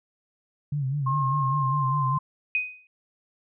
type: tone with vibrato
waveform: sine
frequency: 138.59 Hz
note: C#3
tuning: in tune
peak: -24 dBFS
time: 0.72-2.18 s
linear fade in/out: 5 ms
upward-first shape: sine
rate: 5 Hz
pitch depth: 110 cents each way
type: tone with pitch glide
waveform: sine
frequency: 1072 to 1042.7 Hz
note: C6 to C6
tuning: +42 to -6 cents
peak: -24 dBFS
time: 1.06-2.19 s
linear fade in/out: 10 ms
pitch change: -48 cents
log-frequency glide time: 1.48-2 s
type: tone with exponential decay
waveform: sine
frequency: 2500 Hz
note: D#7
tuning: 8 cents sharp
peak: -19 dBFS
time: 2.55-2.87 s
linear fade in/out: 1 ms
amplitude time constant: 68 ms
effects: none